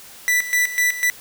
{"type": "tone with tremolo", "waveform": "45% pulse", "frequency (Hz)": 1975.5, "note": "B6", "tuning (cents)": 0, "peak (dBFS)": -15, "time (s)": [0.28, 1.1], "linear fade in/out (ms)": 0, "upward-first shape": "square", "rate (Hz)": 4, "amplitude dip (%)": 75, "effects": ["white hiss -42 dBFS RMS until 1.2 s"]}